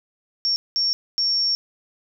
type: tone bursts at uneven times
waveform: sine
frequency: 5490 Hz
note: F8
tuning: 31 cents flat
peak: -18 dBFS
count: 3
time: 0.45-0.56 / 0.76-0.93 / 1.18-1.55 s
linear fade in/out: 0 ms
effects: none